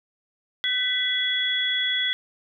sine tone cluster, 1522 / 1978 / 3367 Hz, F#6 / B6 / G#7, +48 / +2 / +23 cents, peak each -32 / -27 / -23 dBFS, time 0.64-2.13 s, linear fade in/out 0 ms, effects none

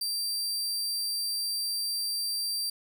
sawtooth tone, 4699 Hz, D8, in tune, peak -26 dBFS, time 0.01-2.7 s, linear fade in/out 5 ms, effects none

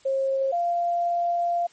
sine tone pair in turn, 538 / 692.6 Hz, C5 / F5, +48 / -15 cents, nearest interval major third, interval 437 cents, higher second, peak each -21 / -21 dBFS, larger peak neither, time 0.05-0.52 / 0.52-1.67 s, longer second, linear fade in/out 10 ms, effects white hiss -56 dBFS RMS until 1.72 s + MP3 32 kbps

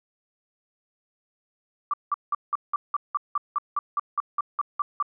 sine tone bursts, 1168 Hz, D6, 10 cents flat, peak -21 dBFS, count 16, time 1.91-5.026 s, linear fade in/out 2 ms, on 26 ms, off 180 ms, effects none

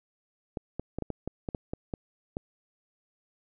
clicks, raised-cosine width 2 ms, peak -19 dBFS, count 11, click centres 0.572 / 0.796 / 0.986 / 1.023 / 1.103 / 1.276 / 1.488 / 1.548 / 1.735 / 1.938 / 2.369 s, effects none

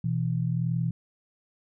sine tone pair together, 123.47 / 164.81 Hz, B2 / E3, 0 / 0 cents, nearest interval perfect fourth, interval 500 cents, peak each -27 dBFS, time 0.04-0.91 s, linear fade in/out 5 ms, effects none

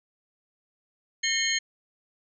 sine tone cluster, 1823 / 2170 / 3131 / 4223 / 6530 Hz, A#6 / C#7 / G7 / C8 / G#8, -39 / -37 / -3 / +15 / -30 cents, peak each -30 dBFS, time 1.23-1.59 s, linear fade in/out 10 ms, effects none

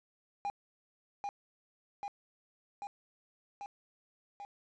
triangle tone with echo, 810 Hz, G#5, 43 cents flat, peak -31 dBFS, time 0.45-0.5 s, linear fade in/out 0 ms, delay 790 ms, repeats 5, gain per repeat -2 dB, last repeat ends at 4.45 s, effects resampled to 16000 Hz + 10-bit

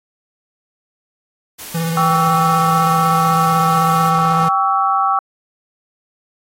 white noise, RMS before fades -32 dBFS, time 1.58-4.11 s, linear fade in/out 20 ms
square tone with vibrato, 165.2 Hz, E3, 4 cents sharp, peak -18 dBFS, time 1.74-4.49 s, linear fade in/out 10 ms, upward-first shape sine, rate 16 Hz, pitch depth 24 cents each way
sine chord, C# diminished, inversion second, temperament equal with one note detuned, 784 / 1130.1 / 1318.5 Hz, G5 / C#6 / E6, 0 / +33 / 0 cents, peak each -17 dBFS, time 1.97-5.19 s, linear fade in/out 2 ms
effects AAC 48 kbps

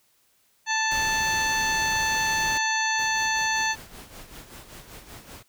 harmonic tone, 880 Hz, A5, in tune, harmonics 1 / 2 / 3 / 4 / 5 / 7 / 8, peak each -27 / -26 / -31 / -35 / -33 / -31 / -43 dBFS, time 0.66-3.76 s, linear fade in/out 50 ms
pink noise, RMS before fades -36 dBFS, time 0.91-2.58 s, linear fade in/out 5 ms
pink noise with tremolo, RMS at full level -42 dBFS, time 2.98-5.43 s, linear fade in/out 5 ms, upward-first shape sine, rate 5.2 Hz, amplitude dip 60%
effects white hiss -65 dBFS RMS until 5.48 s

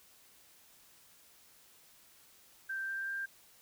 sine tone with pitch steps, 1568 / 1578 / 1588.1 Hz, G6 / G6 / G6, 0 / +11 / +22 cents, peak -35 dBFS, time 2.69-3.26 s, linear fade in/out 10 ms, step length 190 ms, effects white hiss -62 dBFS RMS until 3.61 s

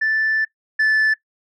sine tone pair in turn, 1760 / 1746.8 Hz, A6 / A6, 0 / -13 cents, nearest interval unison, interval 13 cents, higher first, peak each -15 / -11 dBFS, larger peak second, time 0.01-0.45 / 0.79-1.14 s, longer first, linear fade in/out 10 ms, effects noise-tail reverb RT60 0.1 s tail -19 dB re dry + tanh soft clip ceiling -13 dBFS

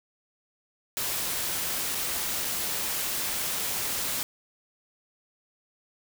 white noise with dropouts, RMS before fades -30 dBFS, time 0.97-4.23 s, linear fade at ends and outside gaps 0 ms, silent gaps 1.948-1.952 / 2.447-2.451 s, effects none

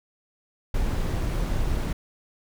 brown noise, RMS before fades -25 dBFS, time 0.74-1.93 s, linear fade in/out 5 ms, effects none

